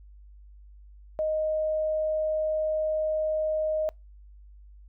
sine tone, 622.3 Hz, D#5, in tune, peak -24 dBFS, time 1.19-3.89 s, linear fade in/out 0 ms, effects noise-tail reverb RT60 0.2 s tail -26 dB re dry + added 50 Hz sine -47 dBFS peak until 4.88 s

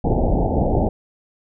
pink low-pass noise, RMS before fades -18 dBFS, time 0.04-0.89 s, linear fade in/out 5 ms, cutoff 850 Hz, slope 96 dB/octave, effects none

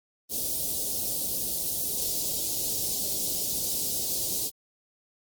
white band-stop noise, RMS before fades -29 dBFS, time 0.29-4.51 s, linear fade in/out 50 ms, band 610 to 4000 Hz, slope 24 dB/octave, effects Opus 24 kbps

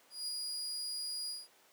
35% pulse tone with ADSR envelope, 4881 Hz, D#8, 34 cents flat, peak -34 dBFS, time 0.1-1.48 s, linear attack 180 ms, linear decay 9 ms, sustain -2 dB, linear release 190 ms, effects pink hiss -64 dBFS RMS until 1.72 s + high-pass 400 Hz 12 dB/octave

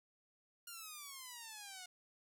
5% pulse exponential sweep, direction down, 1426 to 718 Hz, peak -37 dBFS, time 0.67-1.86 s, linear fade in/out 5 ms, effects none

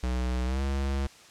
square tone with pitch glide, 62.4 to 68.44 Hz, B1 to C#2, +19 to -22 cents, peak -27 dBFS, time 0.03-1.07 s, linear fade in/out 5 ms, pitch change +159 cents, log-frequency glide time 0.45-0.62 s, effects white hiss -52 dBFS RMS until 1.3 s + low-pass 7000 Hz 12 dB/octave

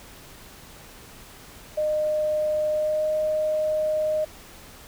sine tone with pitch glide, 611 to 617.4 Hz, D#5 to D#5, -32 to -14 cents, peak -21 dBFS, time 1.77-4.25 s, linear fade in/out 10 ms, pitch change +18 cents, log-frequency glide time 2.74-3.08 s, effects pink hiss -46 dBFS RMS until 4.87 s

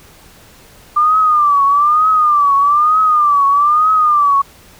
sine tone with vibrato, 1191 Hz, D6, 24 cents sharp, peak -8 dBFS, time 0.96-4.42 s, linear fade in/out 10 ms, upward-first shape triangle, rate 1.1 Hz, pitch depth 130 cents each way, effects pink hiss -43 dBFS RMS until 4.79 s

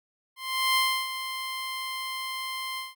15% pulse tone with ADSR envelope, 1046.5 Hz, C6, in tune, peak -14 dBFS, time 0.36-2.95 s, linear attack 400 ms, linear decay 310 ms, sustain -11 dB, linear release 170 ms, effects none

